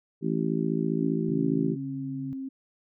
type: harmonic tone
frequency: 55 Hz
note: A1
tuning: in tune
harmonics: 3 / 4 / 5 / 6 / 7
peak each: -29 / -30 / -31 / -32 / -32 dBFS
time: 0.21-1.77 s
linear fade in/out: 50 ms
type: tone with pitch glide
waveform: sine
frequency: 277.2 to 267 Hz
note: C#4 to C4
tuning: 0 to +35 cents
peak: -32 dBFS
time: 1.01-2.49 s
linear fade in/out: 10 ms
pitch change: -65 cents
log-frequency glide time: 1.35-2.13 s
type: tone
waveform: sine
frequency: 140.8 Hz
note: C#3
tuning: 27 cents sharp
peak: -35 dBFS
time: 1.29-2.33 s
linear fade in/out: 0 ms
effects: none